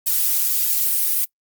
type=noise with flanger; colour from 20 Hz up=violet; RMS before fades=-19 dBFS; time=0.06-1.25 s; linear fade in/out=10 ms; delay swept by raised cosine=1.4 to 5.9 ms; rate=1.6 Hz; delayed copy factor=-1; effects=noise-tail reverb RT60 0.1 s tail -23 dB re dry + Opus 48 kbps